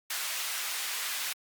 pink high-pass noise, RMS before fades -34 dBFS, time 0.1-1.33 s, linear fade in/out 5 ms, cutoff 1600 Hz, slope 12 dB/octave, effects Opus 48 kbps

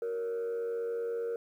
sine tone with frequency modulation, 466.2 Hz, A#4, in tune, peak -29 dBFS, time 0.02-1.36 s, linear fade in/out 2 ms, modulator 94.9 Hz, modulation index 0.39, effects tanh soft clip ceiling -30 dBFS + 11-bit

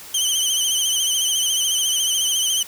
20% pulse tone with vibrato, 3081 Hz, G7, 31 cents flat, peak -12 dBFS, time 0.14-2.63 s, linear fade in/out 5 ms, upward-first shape sine, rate 14 Hz, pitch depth 67 cents each way, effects white hiss -39 dBFS RMS until 2.67 s

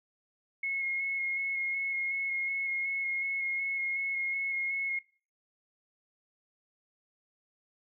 sine tone with vibrato, 2168 Hz, C#7, 39 cents flat, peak -30 dBFS, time 0.63-4.99 s, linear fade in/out 5 ms, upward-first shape square, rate 2.7 Hz, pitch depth 13 cents each way, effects noise-tail reverb RT60 0.4 s tail -19 dB re dry

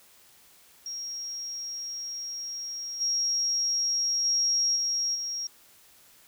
sine tone with level steps, 5600 Hz, F8, 4 cents sharp, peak -33 / -24 / -22 / -25 / -30 dBFS, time 0.86-5.47 s, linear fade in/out 2 ms, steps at 3 / 4.24 / 4.75 / 5.14 s, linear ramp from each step 20 ms, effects white hiss -57 dBFS RMS until 6.27 s

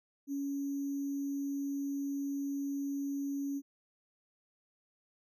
sine tone with sample-and-hold, 280.1 Hz, C#4, 18 cents sharp, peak -33 dBFS, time 0.27-3.62 s, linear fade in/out 50 ms, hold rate 6300 Hz, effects none

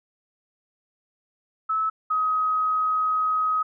sine tone pair in turn, 1300 / 1263.7 Hz, E6 / D#6, -24 / +26 cents, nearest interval unison, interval 50 cents, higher first, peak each -21 / -20 dBFS, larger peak second, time 1.69-1.9 / 2.1-3.63 s, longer second, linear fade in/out 10 ms, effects none

